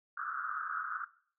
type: band-pass noise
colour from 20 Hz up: pink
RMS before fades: -38 dBFS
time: 0.17-1.05 s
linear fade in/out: 5 ms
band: 1200 to 1500 Hz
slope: 96 dB/octave
effects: noise-tail reverb RT60 0.5 s tail -18 dB re dry